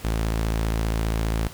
sawtooth tone, 55 Hz, A1, in tune, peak -18 dBFS, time 0.04-1.48 s, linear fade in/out 10 ms, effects pink hiss -43 dBFS RMS until 1.53 s

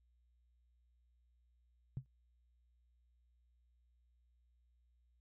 sine tone with exponential decay, 130.81 Hz, C3, in tune, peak -34 dBFS, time 1.97-2.06 s, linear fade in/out 0 ms, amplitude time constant 18 ms, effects added 60 Hz sine -70 dBFS peak until 5.2 s

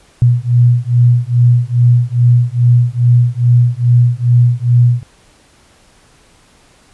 sine beating tone pair, 120.1 / 122.5 Hz, B2 / B2, -48 / -14 cents, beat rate 2.4 Hz, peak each -10 dBFS, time 0.22-5.03 s, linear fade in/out 0 ms, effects pink hiss -48 dBFS RMS until 6.93 s + resampled to 24000 Hz

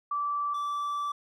sine / triangle tone pair in turn, 1162 / 1162 Hz, D6 / D6, -19 / -19 cents, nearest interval unison, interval 0 cents, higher neither, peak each -27 dBFS, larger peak neither, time 0.11-0.54 / 0.54-1.12 s, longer second, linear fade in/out 5 ms, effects none

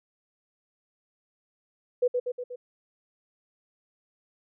sine tone with echo, 493.9 Hz, B4, in tune, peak -19 dBFS, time 2.02-2.08 s, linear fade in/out 10 ms, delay 120 ms, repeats 4, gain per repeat -4 dB, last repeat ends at 2.56 s, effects none

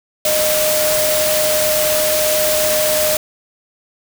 sine tone in noise, 614 Hz, D#5, 23 cents flat, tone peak -16 dBFS, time 0.25-3.17 s, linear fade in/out 2 ms, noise white, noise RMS -18 dBFS, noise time 0.25-3.17 s, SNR -1 dB, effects none

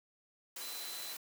sine tone in noise, 4030 Hz, B7, 34 cents sharp, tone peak -46 dBFS, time 0.61-1.13 s, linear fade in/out 5 ms, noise white, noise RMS -44 dBFS, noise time 0.56-1.17 s, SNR -5 dB, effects high-pass 300 Hz 12 dB/octave

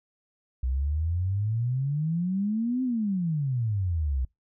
sine exponential two-way sweep, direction up then down, 61.6 to 261.6 to 61.6 Hz, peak -24 dBFS, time 0.63-4.25 s, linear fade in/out 5 ms, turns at 2.83 s, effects noise-tail reverb RT60 0.2 s tail -26 dB re dry

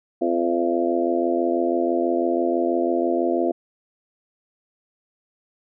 harmonic tone with a mistuned harmonic, 86.1 Hz, F2, 24 cents flat, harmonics 3 / 4 / 5 / 6 / 7 / 8, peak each -26 / -22 / -30 / -28 / -30 / -25 dBFS, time 0.21-3.52 s, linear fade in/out 10 ms, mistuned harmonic 8, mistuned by -27 cents, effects none

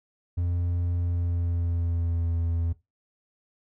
triangle tone with pitch glide, 87.2 to 83.99 Hz, F2 to E2, -2 to +33 cents, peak -22 dBFS, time 0.37-2.73 s, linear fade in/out 10 ms, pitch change -65 cents, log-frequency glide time 0.98-2.34 s, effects noise-tail reverb RT60 0.2 s tail -17 dB re dry

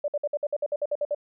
sine tone bursts, 586 Hz, D5, 4 cents flat, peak -23 dBFS, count 12, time 0.04-1.148 s, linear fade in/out 5 ms, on 41 ms, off 56 ms, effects none

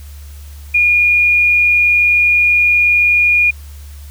sine tone, 2433 Hz, D#7, 39 cents flat, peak -8 dBFS, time 0.74-3.51 s, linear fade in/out 10 ms, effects added 72 Hz sine -30 dBFS peak until 4.1 s + white hiss -44 dBFS RMS until 4.1 s

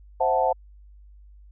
sine chord, F# half-diminished seventh, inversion second, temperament equal, 523.3 / 659.3 / 740 / 880 Hz, C5 / E5 / F#5 / A5, 0 / 0 / 0 / 0 cents, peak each -24 / -26 / -24 / -24 dBFS, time 0.2-0.53 s, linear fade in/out 10 ms, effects added 50 Hz sine -46 dBFS peak until 1.51 s

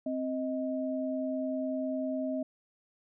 sine tone pair together, 262 / 628 Hz, C4 / D#5, +2 / +16 cents, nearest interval octave + minor third, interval 1514 cents, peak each -32 / -34 dBFS, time 0.06-2.43 s, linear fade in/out 5 ms, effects none

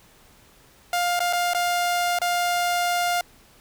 sawtooth tone with dropouts, 704 Hz, F5, 14 cents sharp, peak -17 dBFS, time 0.93-3.21 s, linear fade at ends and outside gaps 2 ms, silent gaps 1.193-1.203 / 1.328-1.332 / 1.535-1.547 / 2.188-2.216 s, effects pink hiss -54 dBFS RMS until 3.6 s

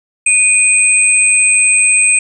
sine tone pair together, 2471 / 8204 Hz, D#7 / C9, -13 / -35 cents, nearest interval octave + major sixth, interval 2078 cents, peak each -10 dBFS, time 0.26-2.19 s, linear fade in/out 5 ms, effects none

